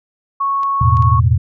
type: tone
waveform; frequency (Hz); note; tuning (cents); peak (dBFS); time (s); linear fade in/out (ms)
sine; 1105; C#6; -6; -14; 0.4-1.2; 10
type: clicks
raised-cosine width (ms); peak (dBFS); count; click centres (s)
0.2; -19; 3; 0.633 / 0.97 / 1.024
type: chord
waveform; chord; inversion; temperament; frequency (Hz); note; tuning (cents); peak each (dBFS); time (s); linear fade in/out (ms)
sine; E suspended fourth; none; equal with one note detuned; 82.41 / 108.05 / 123.47; E2 / A2 / B2; 0 / -31 / 0; -14; 0.81-1.38; 5
effects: none